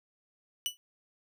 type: tone with exponential decay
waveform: sawtooth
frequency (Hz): 2960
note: F#7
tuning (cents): 0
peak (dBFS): -23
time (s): 0.66-0.77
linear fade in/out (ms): 0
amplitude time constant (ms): 23
effects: none